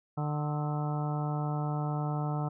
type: harmonic tone with a mistuned harmonic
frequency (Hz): 149.3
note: D3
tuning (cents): +29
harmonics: 1 / 2 / 3 / 4 / 5 / 6 / 7 / 8 / 9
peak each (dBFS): -30 / -40 / -44 / -44 / -39 / -44 / -46 / -52 / -44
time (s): 0.17-2.49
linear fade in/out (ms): 10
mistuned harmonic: 9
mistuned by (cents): -50
effects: none